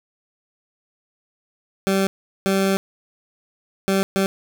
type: tone bursts at uneven times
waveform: 20% pulse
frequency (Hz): 193.8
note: G3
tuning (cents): -20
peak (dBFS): -12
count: 4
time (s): 1.87-2.07 / 2.46-2.77 / 3.88-4.03 / 4.16-4.26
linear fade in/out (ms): 0
effects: none